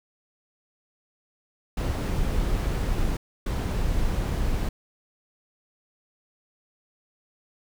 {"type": "noise bursts at uneven times", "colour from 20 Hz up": "brown", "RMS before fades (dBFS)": -25, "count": 2, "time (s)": [[1.77, 3.17], [3.46, 4.69]], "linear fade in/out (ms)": 5, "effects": []}